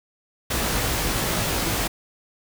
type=noise with comb filter; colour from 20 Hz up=pink; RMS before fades=-24 dBFS; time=0.5-1.88 s; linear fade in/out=10 ms; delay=18 ms; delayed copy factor=+0.65; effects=none